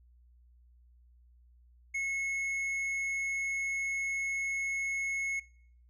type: tone with tanh clipping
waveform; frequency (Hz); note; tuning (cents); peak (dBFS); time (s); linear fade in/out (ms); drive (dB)
triangle; 2183; C#7; -27; -32; 1.94-5.4; 10; 10
effects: noise-tail reverb RT60 0.6 s tail -22 dB re dry + added 60 Hz sine -58 dBFS peak until 5.89 s